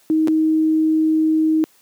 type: tone with dropouts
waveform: sine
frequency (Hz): 315.1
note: D#4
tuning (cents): +22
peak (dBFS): -13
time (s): 0.1-1.64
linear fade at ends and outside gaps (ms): 0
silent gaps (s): 0.274-0.282
effects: white hiss -55 dBFS RMS until 1.81 s + high-pass 150 Hz 12 dB/octave